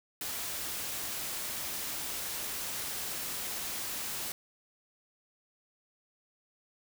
white noise, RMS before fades -37 dBFS, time 0.21-4.32 s, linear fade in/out 2 ms, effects none

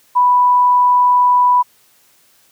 sine tone, 987.8 Hz, B5, in tune, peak -8 dBFS, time 0.15-1.63 s, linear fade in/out 20 ms, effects white hiss -53 dBFS RMS until 2.51 s + high-pass 80 Hz 12 dB/octave

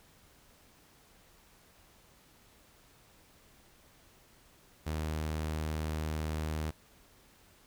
sawtooth tone, 77.78 Hz, D#2, in tune, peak -29 dBFS, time 4.86-6.71 s, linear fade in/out 10 ms, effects pink hiss -62 dBFS RMS until 7.66 s

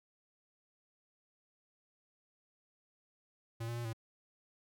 square tone with pitch steps, 114.7 / 118 / 118.9 / 112.8 Hz, A#2 / A#2 / A#2 / A2, -28 / +22 / +35 / +44 cents, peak -38 dBFS, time 3.6-3.932 s, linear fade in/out 10 ms, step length 83 ms, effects none

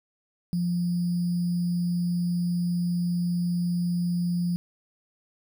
sine tone with sample-and-hold, 174.8 Hz, F3, 2 cents sharp, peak -23 dBFS, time 0.53-4.56 s, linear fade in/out 0 ms, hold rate 4900 Hz, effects none

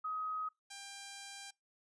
sine / 5% pulse tone pair in turn, 1262 / 795 Hz, D#6 / G5, +24 / +24 cents, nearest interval minor sixth, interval 800 cents, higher first, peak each -36 / -35 dBFS, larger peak second, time 0.04-0.49 / 0.7-1.51 s, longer second, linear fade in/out 10 ms, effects noise-tail reverb RT60 0.2 s tail -24 dB re dry + resampled to 22050 Hz

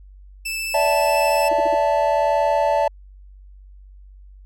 sawtooth tone with vibrato, 2637 Hz, E7, in tune, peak -21 dBFS, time 0.45-1.49 s, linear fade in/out 10 ms, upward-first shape sine, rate 14 Hz, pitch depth 9 cents each way
triangle chord, D suspended second, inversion none, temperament equal with one note detuned, 578.2 / 659.3 / 880 Hz, D5 / E5 / A5, -27 / 0 / 0 cents, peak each -18 / -19 / -18 dBFS, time 0.74-2.88 s, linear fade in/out 5 ms
sine tone bursts, 328.1 Hz, E4, 8 cents flat, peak -26 dBFS, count 4, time 1.51-1.746 s, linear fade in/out 5 ms, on 23 ms, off 48 ms
effects added 48 Hz sine -41 dBFS peak until 4.45 s

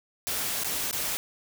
white noise with dropouts, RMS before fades -30 dBFS, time 0.27-1.17 s, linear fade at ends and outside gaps 0 ms, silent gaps 0.636-0.645 / 0.911-0.929 s, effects none

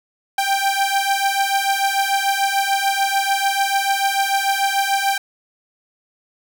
sawtooth beating tone pair, 784 / 790.8 Hz, G5 / G5, 0 / +15 cents, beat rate 6.8 Hz, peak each -16 / -16 dBFS, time 0.38-5.18 s, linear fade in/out 5 ms, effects none

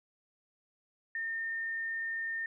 sine tone, 1818 Hz, A#6, 44 cents flat, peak -33 dBFS, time 1.15-2.46 s, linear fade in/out 2 ms, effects none

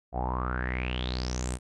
sawtooth tone with low-pass filter sweep, 62.4 Hz, B1, 19 cents sharp, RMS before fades -31 dBFS, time 0.12-1.59 s, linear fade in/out 50 ms, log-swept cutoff 690 to 9300 Hz, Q 9.4, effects none

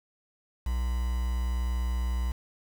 triangle tone with quantisation, 60.7 Hz, B1, 29 cents flat, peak -24 dBFS, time 0.66-2.32 s, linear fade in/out 5 ms, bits 7, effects none

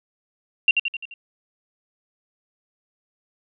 sine tone with echo, 2761 Hz, F7, 20 cents flat, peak -11 dBFS, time 0.68-0.71 s, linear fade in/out 2 ms, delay 86 ms, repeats 5, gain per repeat -5 dB, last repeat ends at 1.14 s, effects none

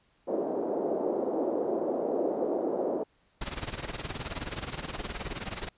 pink band-pass noise, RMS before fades -30 dBFS, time 0.27-3.04 s, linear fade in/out 20 ms, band 310 to 620 Hz, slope 24 dB/octave
pink noise with tremolo, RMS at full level -33 dBFS, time 3.41-5.69 s, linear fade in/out 5 ms, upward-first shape sine, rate 19 Hz, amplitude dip 80%
effects pink hiss -68 dBFS RMS until 5.77 s + resampled to 8000 Hz

